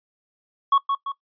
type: tone with echo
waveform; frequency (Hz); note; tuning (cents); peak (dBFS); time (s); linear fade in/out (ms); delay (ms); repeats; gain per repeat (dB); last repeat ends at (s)
triangle; 1108.7; C#6; 0; -12; 0.72-0.78; 5; 170; 2; -6; 1.12
effects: noise-tail reverb RT60 0.1 s tail -18 dB re dry + resampled to 11025 Hz